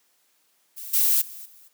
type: noise with level steps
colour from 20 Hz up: violet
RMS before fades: -37 / -20 / -40 / -51 dBFS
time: 0.76-1.69 s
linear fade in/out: 20 ms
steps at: 0.93 / 1.21 / 1.45 s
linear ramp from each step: 10 ms
effects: white hiss -66 dBFS RMS until 1.73 s + high-pass 200 Hz 12 dB/octave